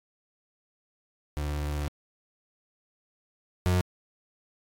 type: tone pair in turn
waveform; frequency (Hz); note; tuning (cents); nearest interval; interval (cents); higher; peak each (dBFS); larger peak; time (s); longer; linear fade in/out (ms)
35% pulse; 73.6 / 90.53; D2 / F#2; +4 / -37; major third; 359; second; -27 / -20; second; 1.37-1.88 / 3.66-3.81; first; 0
effects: AAC 48 kbps